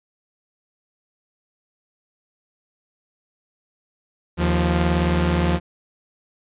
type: tone pair together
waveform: sawtooth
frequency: 77.78 / 174.72 Hz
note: D#2 / F3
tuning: 0 / +1 cents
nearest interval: octave + major second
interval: 1401 cents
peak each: -16 dBFS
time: 4.37-5.6 s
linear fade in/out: 50 ms
effects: resampled to 8000 Hz